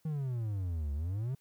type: exponential two-way sweep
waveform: triangle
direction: down then up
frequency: 161.1 to 69.6 to 138 Hz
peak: -30 dBFS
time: 0.05-1.35 s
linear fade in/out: 5 ms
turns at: 0.93 s
effects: white hiss -72 dBFS RMS until 1.4 s